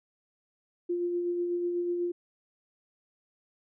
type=tone with tremolo; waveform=sine; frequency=349.9 Hz; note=F4; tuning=3 cents sharp; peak=-26 dBFS; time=0.89-2.12 s; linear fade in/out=10 ms; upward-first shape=sine; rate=8.1 Hz; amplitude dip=30%; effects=none